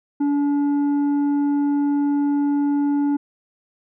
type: tone with tanh clipping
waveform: sine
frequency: 286.9 Hz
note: D4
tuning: 40 cents flat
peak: -18 dBFS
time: 0.2-3.17 s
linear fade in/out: 10 ms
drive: 6 dB
effects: none